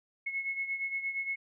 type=beating tone pair; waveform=sine; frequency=2182 / 2190.6 Hz; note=C#7 / C#7; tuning=-28 / -21 cents; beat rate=8.6 Hz; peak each=-33 / -39 dBFS; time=0.26-1.36 s; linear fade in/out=10 ms; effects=none